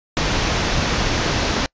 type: low-pass noise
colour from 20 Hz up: pink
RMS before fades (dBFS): -20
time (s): 0.17-1.66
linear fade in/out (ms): 0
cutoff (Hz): 6400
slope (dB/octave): 48
effects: noise-tail reverb RT60 0.1 s tail -26 dB re dry + resampled to 16000 Hz